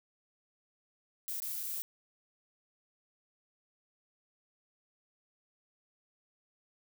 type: noise with dropouts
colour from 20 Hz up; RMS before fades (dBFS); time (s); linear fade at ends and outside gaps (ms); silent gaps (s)
violet; -38; 1.28-1.82; 0; 1.401-1.42 / 1.631-1.635
effects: none